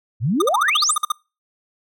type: exponential sweep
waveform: sine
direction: up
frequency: 98 to 11175 Hz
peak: -16 dBFS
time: 0.2-0.97 s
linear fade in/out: 50 ms
type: tone bursts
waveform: square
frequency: 1219 Hz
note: D#6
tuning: 36 cents flat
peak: -16 dBFS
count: 11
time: 0.4-1.12 s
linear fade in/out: 5 ms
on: 20 ms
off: 50 ms
effects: noise-tail reverb RT60 0.3 s tail -25 dB re dry